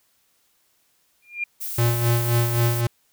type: tone with exponential growth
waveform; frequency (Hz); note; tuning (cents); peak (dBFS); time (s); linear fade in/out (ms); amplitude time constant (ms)
sine; 2403; D7; +39; -20; 1.22-1.44; 5; 46
type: noise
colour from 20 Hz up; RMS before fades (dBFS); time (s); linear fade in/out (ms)
violet; -30; 1.6-2.82; 20
type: tone with tremolo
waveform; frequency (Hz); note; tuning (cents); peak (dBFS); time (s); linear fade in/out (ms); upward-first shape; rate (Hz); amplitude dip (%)
square; 118.1; A#2; +23; -17; 1.78-2.87; 5; sine; 3.8; 55
effects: white hiss -65 dBFS RMS until 3.12 s

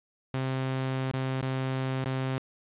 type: tone with dropouts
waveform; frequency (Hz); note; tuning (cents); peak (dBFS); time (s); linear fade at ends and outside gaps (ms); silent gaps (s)
sawtooth; 131.7; C3; +12; -24; 0.34-2.38; 0; 1.114-1.136 / 1.413-1.427 / 2.043-2.059
effects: resampled to 8000 Hz + 9-bit

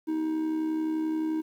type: tone with amplitude modulation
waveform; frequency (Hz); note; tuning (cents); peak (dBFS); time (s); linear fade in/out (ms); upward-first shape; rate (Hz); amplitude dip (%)
triangle; 315.3; D#4; +23; -22; 0.07-1.42; 20; sine; 71.5; 45
effects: 10-bit

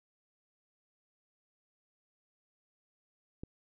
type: click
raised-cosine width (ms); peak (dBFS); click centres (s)
3; -28; 3.435
effects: none

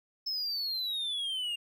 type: exponential sweep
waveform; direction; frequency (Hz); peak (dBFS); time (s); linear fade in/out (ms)
triangle; down; 5274 to 2794; -30; 0.26-1.56; 10
effects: none

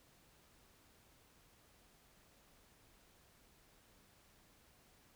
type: silence
effects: pink hiss -68 dBFS RMS until 5.15 s

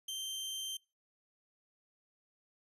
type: tone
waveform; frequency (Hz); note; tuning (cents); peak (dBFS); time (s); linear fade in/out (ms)
sawtooth; 3136; G7; 0; -35; 0.08-0.77; 5
effects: noise-tail reverb RT60 0.3 s tail -24 dB re dry + resampled to 32000 Hz

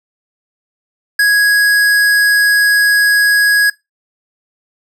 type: tone with hard clipping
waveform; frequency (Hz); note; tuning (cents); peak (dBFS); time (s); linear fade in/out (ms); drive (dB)
sine; 1661.2; G#6; 0; -9; 1.19-3.7; 5; 16
effects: noise-tail reverb RT60 0.2 s tail -22 dB re dry

